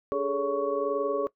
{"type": "tone cluster", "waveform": "sine", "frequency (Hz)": [286.8, 413.5, 434.8, 563, 1116], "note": ["D4", "G#4", "A4", "C#5", "C#6"], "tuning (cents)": [-41, -8, -21, 27, 11], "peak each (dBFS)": [-36, -30, -32, -29, -33], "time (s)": [0.12, 1.27], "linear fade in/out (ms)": 0, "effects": ["noise-tail reverb RT60 0.1 s tail -19 dB re dry"]}